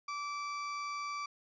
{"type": "tone", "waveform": "35% pulse", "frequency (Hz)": 1161, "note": "D6", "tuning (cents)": -20, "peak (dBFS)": -35, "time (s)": [0.08, 1.26], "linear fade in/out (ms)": 5, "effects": ["resampled to 16000 Hz"]}